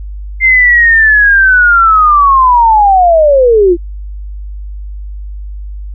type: linear sweep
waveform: sine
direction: down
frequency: 2101 to 329.6 Hz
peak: -3 dBFS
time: 0.4-3.77 s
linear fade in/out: 50 ms
effects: added 50 Hz sine -20 dBFS peak until 5.94 s